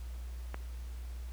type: click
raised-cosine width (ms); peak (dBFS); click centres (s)
0.5; -24; 0.544
effects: added 60 Hz sine -39 dBFS peak until 1.32 s + pink hiss -58 dBFS RMS until 1.32 s